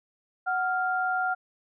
sine tone pair together, 742 / 1396.9 Hz, F#5 / F6, +5 / 0 cents, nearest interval major seventh, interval 1095 cents, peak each -27 / -27 dBFS, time 0.46-1.35 s, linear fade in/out 20 ms, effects none

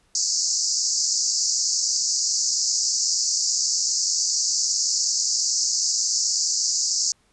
white band-pass noise, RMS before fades -23 dBFS, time 0.15-7.12 s, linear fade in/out 2 ms, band 4600 to 7300 Hz, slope 96 dB/octave, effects pink hiss -63 dBFS RMS until 7.32 s + resampled to 24000 Hz

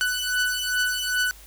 sawtooth beating tone pair, 1489 / 1491.5 Hz, F#6 / F#6, +11 / +13 cents, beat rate 2.5 Hz, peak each -22 dBFS, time 0.01-1.31 s, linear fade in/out 0 ms, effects added 50 Hz sine -47 dBFS peak until 1.46 s + white hiss -49 dBFS RMS until 1.46 s

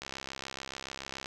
click train, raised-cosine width 0.2 ms, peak -21 dBFS, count 84, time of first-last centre 0.02-1.259 s, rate 67 Hz, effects none

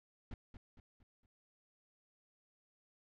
brown noise with echo, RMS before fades -45 dBFS, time 0.31-0.34 s, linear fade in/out 2 ms, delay 230 ms, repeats 4, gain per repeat -7 dB, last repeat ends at 1.26 s, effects low-pass 4000 Hz 12 dB/octave

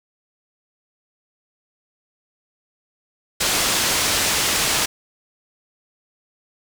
white low-pass noise, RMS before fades -20 dBFS, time 3.4-4.86 s, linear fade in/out 10 ms, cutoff 7700 Hz, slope 12 dB/octave, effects none

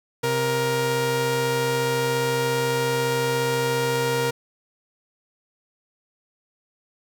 sawtooth tone pair together, 131.89 / 470 Hz, C3 / A#4, +14 / +14 cents, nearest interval octave + minor seventh, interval 2200 cents, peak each -23 / -18 dBFS, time 0.23-4.31 s, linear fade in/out 10 ms, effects none

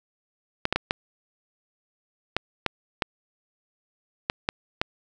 clicks, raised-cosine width 0.3 ms, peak -6 dBFS, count 10, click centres 0.654 / 0.726 / 0.76 / 0.909 / 2.366 / 2.663 / 3.022 / 4.299 / 4.489 / 4.815 s, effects none

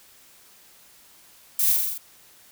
violet noise with echo, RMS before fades -22 dBFS, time 1.59-1.72 s, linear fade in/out 2 ms, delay 43 ms, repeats 6, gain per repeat -2 dB, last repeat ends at 1.978 s, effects white hiss -53 dBFS RMS until 2.51 s

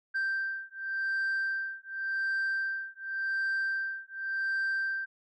sine beating tone pair, 1568 / 1568.89 Hz, G6 / G6, 0 / +1 cents, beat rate 0.89 Hz, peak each -31 dBFS, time 0.14-5.06 s, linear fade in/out 20 ms, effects tanh soft clip ceiling -26 dBFS

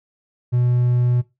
triangle tone, 122.8 Hz, B2, 9 cents flat, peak -13 dBFS, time 0.52-1.22 s, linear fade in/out 20 ms, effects noise-tail reverb RT60 0.2 s tail -17 dB re dry

